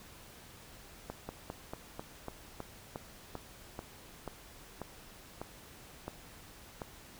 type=slowing click train; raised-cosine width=1 ms; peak=-25 dBFS; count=15; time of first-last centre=1.1-6.818 s; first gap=190 ms; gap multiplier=1.11; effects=pink hiss -54 dBFS RMS until 7.19 s